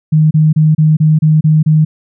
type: tone bursts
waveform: sine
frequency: 155.2 Hz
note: D#3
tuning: 4 cents flat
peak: -5 dBFS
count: 8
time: 0.12-1.85 s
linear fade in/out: 10 ms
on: 190 ms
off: 30 ms
effects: none